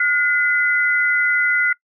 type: tone pair together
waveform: sine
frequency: 1437.6 / 2028 Hz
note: F6 / B6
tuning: +50 / +45 cents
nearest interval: tritone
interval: 595 cents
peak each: -17 dBFS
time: 0-1.73 s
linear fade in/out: 5 ms
effects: noise-tail reverb RT60 0.1 s tail -23 dB re dry